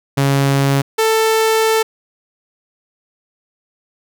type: tone pair in turn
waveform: sawtooth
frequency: 138.4 / 443 Hz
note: C#3 / A4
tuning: -2 / +12 cents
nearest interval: octave + minor sixth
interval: 2014 cents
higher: second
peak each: -8 dBFS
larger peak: neither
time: 0.17-0.82 / 0.98-1.83 s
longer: second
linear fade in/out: 10 ms
effects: none